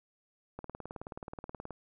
click train, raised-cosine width 1 ms, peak -27 dBFS, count 22, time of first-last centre 0.59-1.707 s, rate 18.8 Hz, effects none

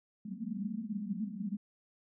pink band-pass noise, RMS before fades -38 dBFS, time 0.25-1.57 s, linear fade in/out 10 ms, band 190 to 230 Hz, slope 96 dB/octave, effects none

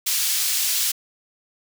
pink high-pass noise, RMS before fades -22 dBFS, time 0.06-0.92 s, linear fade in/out 10 ms, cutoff 4000 Hz, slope 12 dB/octave, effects none

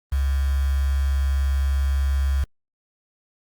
sine tone with quantisation, 68.4 Hz, C#2, 23 cents flat, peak -18 dBFS, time 0.12-2.44 s, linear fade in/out 5 ms, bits 6, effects Opus 32 kbps

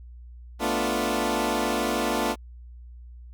15% pulse chord, B half-diminished seventh, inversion third, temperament equal, 220 / 246.9 / 293.7 / 349.2 Hz, A3 / B3 / D4 / F4, 0 / 0 / 0 / 0 cents, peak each -23 dBFS, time 0.59-2.36 s, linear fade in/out 50 ms, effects added 60 Hz sine -41 dBFS peak until 3.33 s

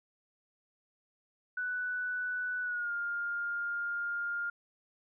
sine tone with pitch glide, 1487 to 1408.4 Hz, F#6 to F6, +8 to +14 cents, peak -32 dBFS, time 1.57-4.5 s, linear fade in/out 5 ms, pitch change -94 cents, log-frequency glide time 2.62-2.92 s, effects none

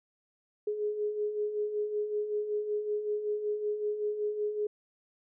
sine beating tone pair, 415.3 / 420.6 Hz, G#4 / G#4, 0 / +22 cents, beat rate 5.3 Hz, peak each -38 / -30 dBFS, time 0.67-4.67 s, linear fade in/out 5 ms, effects none

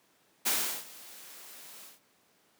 white noise with ADSR envelope, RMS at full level -27 dBFS, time 0.45-2 s, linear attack 19 ms, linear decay 370 ms, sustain -22 dB, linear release 160 ms, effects pink hiss -67 dBFS RMS until 2.59 s + high-pass 200 Hz 12 dB/octave

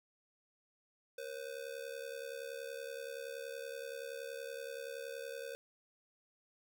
square ring-modulated tone, 507 Hz, B4, 45 cents sharp, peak -40 dBFS, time 1.18-5.55 s, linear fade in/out 0 ms, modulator 35.3 Hz, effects none

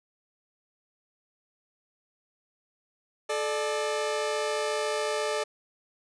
sawtooth tone pair together, 432.7 / 595 Hz, A4 / D5, -29 / +22 cents, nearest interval tritone, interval 551 cents, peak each -26 dBFS, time 3.29-5.44 s, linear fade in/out 10 ms, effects resampled to 22050 Hz + 10-bit

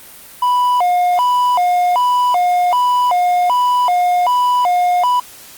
triangle tone with vibrato, 840 Hz, G#5, 19 cents sharp, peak -9 dBFS, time 0.42-5.2 s, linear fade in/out 5 ms, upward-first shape square, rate 1.3 Hz, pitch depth 280 cents each way, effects white hiss -38 dBFS RMS until 5.57 s + Opus 32 kbps

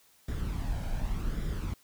brown noise with flanger, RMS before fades -32 dBFS, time 0.28-1.74 s, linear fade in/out 5 ms, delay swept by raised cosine 0.56 to 1.31 ms, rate 0.87 Hz, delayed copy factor +0.55, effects white hiss -63 dBFS RMS until 1.83 s

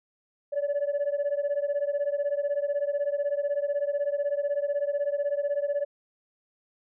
sine beating tone pair, 567 / 583 Hz, C#5 / D5, +39 / -13 cents, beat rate 16 Hz, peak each -26 / -27 dBFS, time 0.52-5.85 s, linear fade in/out 20 ms, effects tanh soft clip ceiling -21 dBFS

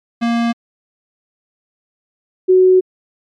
square / sine tone pair in turn, 233.8 / 371.1 Hz, A#3 / F#4, +5 / +5 cents, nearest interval minor sixth, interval 800 cents, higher second, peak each -14 / -6 dBFS, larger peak second, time 0.21-0.53 / 2.48-2.81 s, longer second, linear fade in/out 20 ms, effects low-pass 4000 Hz 12 dB/octave + MP3 64 kbps

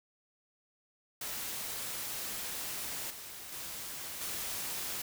white noise with level steps, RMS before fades -39 / -46 / -42 / -38 dBFS, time 1.21-5.02 s, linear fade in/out 5 ms, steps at 3.1 / 3.52 / 4.21 s, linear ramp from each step 5 ms, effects none

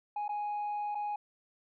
sine tone with dropouts, 830.6 Hz, G#5, in tune, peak -30 dBFS, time 0.16-1.16 s, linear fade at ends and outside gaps 5 ms, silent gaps 0.281-0.291 / 0.948-0.952 s, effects tanh soft clip ceiling -31 dBFS

